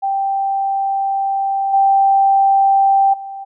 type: tone with level steps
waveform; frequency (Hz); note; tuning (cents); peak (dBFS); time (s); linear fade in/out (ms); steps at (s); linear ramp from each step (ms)
sine; 784; G5; 0; -15 / -9 / -26; 0.02-3.45; 20; 1.73 / 3.13; 10
effects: none